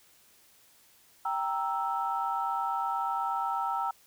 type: chord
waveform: sine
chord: E diminished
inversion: first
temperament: equal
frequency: 784 / 932.3 / 1318.5 Hz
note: G5 / Bb5 / E6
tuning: 0 / 0 / 0 cents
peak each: -32 dBFS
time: 1.25-3.91 s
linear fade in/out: 5 ms
effects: tanh soft clip ceiling -18 dBFS + white hiss -61 dBFS RMS until 4.06 s

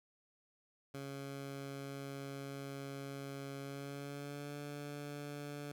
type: tone with pitch glide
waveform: 15% pulse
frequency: 138.59 to 145.06 Hz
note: C#3 to D3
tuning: 0 to -21 cents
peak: -37 dBFS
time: 0.94-5.72 s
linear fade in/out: 5 ms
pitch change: +79 cents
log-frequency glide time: 3.61-4.55 s
effects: none

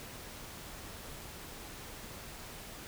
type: silence
effects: pink hiss -47 dBFS RMS until 2.87 s

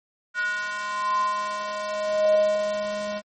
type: tone with high-pass filter sweep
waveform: square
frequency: 207.7 Hz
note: G#3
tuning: in tune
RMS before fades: -25 dBFS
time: 0.34-3.22 s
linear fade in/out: 50 ms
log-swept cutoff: 1500 to 420 Hz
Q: 9
effects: MP3 32 kbps

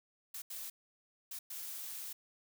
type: noise bursts at uneven times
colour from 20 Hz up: blue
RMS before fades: -44 dBFS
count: 4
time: 0.34-0.42 / 0.5-0.7 / 1.31-1.39 / 1.5-2.13 s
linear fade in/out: 5 ms
effects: none

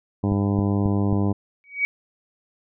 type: harmonic tone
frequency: 100.4 Hz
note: G2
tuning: 42 cents sharp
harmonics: 1 / 2 / 3 / 4 / 5 / 6 / 7 / 8 / 9 / 10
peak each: -22 / -23 / -26 / -31 / -36 / -38 / -38 / -39 / -41 / -40 dBFS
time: 0.23-1.33 s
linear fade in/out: 10 ms
type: click train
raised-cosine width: 5 ms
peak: -16 dBFS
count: 4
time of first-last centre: 0.32-1.129 s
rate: 3.71 Hz
type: tone with exponential growth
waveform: sine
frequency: 2261 Hz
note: C#7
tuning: 34 cents sharp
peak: -15 dBFS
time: 1.64-1.85 s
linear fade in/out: 0 ms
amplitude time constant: 44 ms
effects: none

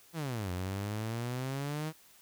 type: exponential two-way sweep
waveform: sawtooth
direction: down then up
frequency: 173.5 to 88.6 to 160 Hz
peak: -30 dBFS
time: 0.13-1.93 s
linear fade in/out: 50 ms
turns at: 0.51 s
effects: white hiss -60 dBFS RMS until 2.21 s

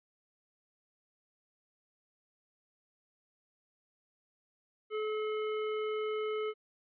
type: tone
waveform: square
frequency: 429.8 Hz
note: A4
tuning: 41 cents flat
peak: -33 dBFS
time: 4.9-6.54 s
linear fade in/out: 50 ms
effects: resampled to 8000 Hz

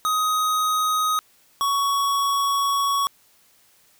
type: tone pair in turn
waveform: square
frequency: 1255 / 1118.1 Hz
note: D#6 / C#6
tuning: +15 / +15 cents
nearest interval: major second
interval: 200 cents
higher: first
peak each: -20 dBFS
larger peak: neither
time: 0.05-1.19 / 1.61-3.07 s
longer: second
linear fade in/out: 0 ms
effects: white hiss -58 dBFS RMS until 3.99 s

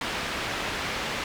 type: low-pass noise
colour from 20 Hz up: white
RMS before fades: -31 dBFS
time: 0.01-1.24 s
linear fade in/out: 2 ms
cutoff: 2700 Hz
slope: 12 dB/octave
effects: none

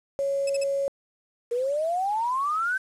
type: tone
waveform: sine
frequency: 554.4 Hz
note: C#5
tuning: in tune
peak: -23 dBFS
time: 0.19-0.88 s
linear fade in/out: 0 ms
type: tone bursts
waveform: 10% pulse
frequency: 2594 Hz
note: E7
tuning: 28 cents flat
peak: -22 dBFS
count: 3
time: 0.47-0.639 s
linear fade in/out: 5 ms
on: 27 ms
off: 44 ms
type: exponential sweep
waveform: sine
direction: up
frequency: 466.2 to 1568 Hz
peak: -23 dBFS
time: 1.51-2.78 s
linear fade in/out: 10 ms
effects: resampled to 24000 Hz + 8-bit

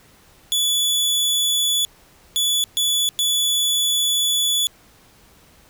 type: tone bursts at uneven times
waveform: sawtooth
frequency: 3437 Hz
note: A7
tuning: 41 cents flat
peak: -14 dBFS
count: 4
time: 0.52-1.85 / 2.36-2.64 / 2.77-3.09 / 3.19-4.67 s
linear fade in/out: 0 ms
effects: pink hiss -52 dBFS RMS until 5.69 s

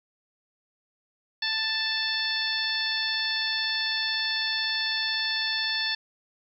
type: harmonic tone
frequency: 882 Hz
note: A5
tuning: 4 cents sharp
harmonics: 1 / 2 / 3 / 4 / 5 / 6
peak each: -41 / -30 / -36 / -31 / -30 / -35 dBFS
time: 1.42-5.95 s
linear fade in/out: 5 ms
effects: 10-bit

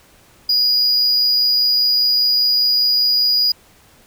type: tone with amplitude modulation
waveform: triangle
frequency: 4900 Hz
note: D#8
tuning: 27 cents flat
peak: -10 dBFS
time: 0.49-3.52 s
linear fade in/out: 5 ms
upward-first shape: sine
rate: 125 Hz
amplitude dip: 30%
effects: pink hiss -50 dBFS RMS until 4.06 s

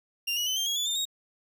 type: tone with pitch steps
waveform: 30% pulse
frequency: 2790 / 2912 / 3039 / 3172 / 3310 / 3455 / 3606 / 3763 Hz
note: F7 / F#7 / F#7 / G7 / G#7 / A7 / A7 / A#7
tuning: -2 / -28 / +46 / +20 / -6 / -32 / +42 / +16 cents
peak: -24 dBFS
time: 0.27-1.054 s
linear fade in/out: 10 ms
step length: 98 ms
effects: none

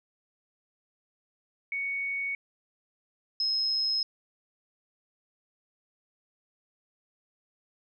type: tone pair in turn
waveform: sine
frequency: 2227 / 5146 Hz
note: C#7 / E8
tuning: +7 / -43 cents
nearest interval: octave + minor third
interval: 1450 cents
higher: second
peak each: -29 / -25 dBFS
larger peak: second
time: 1.72-2.35 / 3.4-4.03 s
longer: neither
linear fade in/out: 2 ms
effects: none

